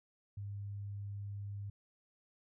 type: tone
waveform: sine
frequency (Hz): 101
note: G#2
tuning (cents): -48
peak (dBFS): -40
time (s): 0.37-1.7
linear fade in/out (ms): 5
effects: none